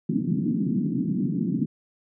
pink band-pass noise, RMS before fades -25 dBFS, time 0.09-1.66 s, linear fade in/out 5 ms, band 150 to 300 Hz, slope 48 dB/octave, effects none

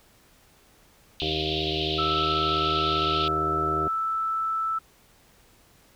white band-pass noise, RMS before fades -31 dBFS, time 1.2-3.28 s, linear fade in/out 0 ms, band 2800 to 3900 Hz, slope 48 dB/octave
harmonic tone, 77.78 Hz, D#2, in tune, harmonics 1 / 2 / 4 / 5 / 6 / 7 / 8 / 9, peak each -35 / -35 / -34 / -31 / -41 / -43 / -43 / -36 dBFS, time 1.22-3.88 s, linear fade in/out 0 ms
sine tone, 1318.5 Hz, E6, in tune, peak -24 dBFS, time 1.98-4.79 s, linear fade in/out 10 ms
effects pink hiss -58 dBFS RMS until 5.95 s

